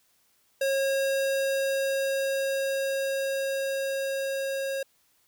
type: tone with level ramp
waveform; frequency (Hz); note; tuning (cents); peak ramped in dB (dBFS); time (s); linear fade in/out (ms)
square; 543; C#5; -36; -24 to -29; 0.61-4.83; 5
effects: white hiss -67 dBFS RMS until 5.27 s